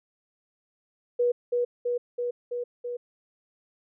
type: tone with echo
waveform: sine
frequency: 485.2 Hz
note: B4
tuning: 31 cents flat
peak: -20 dBFS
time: 1.19-1.32 s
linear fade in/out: 10 ms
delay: 330 ms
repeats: 5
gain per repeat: -2 dB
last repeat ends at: 2.97 s
effects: none